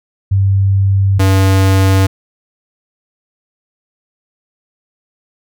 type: tone pair in turn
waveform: sine / square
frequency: 97.7 / 95.91 Hz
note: G2 / G2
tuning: -5 / -37 cents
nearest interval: unison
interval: 32 cents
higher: first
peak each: -8 dBFS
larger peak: neither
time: 0.31-1.19 / 1.19-2.07 s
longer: neither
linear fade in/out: 10 ms
effects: none